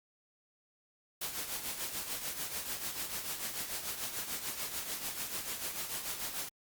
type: noise with tremolo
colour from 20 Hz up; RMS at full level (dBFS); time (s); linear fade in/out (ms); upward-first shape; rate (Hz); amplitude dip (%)
white; -36; 1.21-6.49; 5; triangle; 6.8; 65
effects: Opus 48 kbps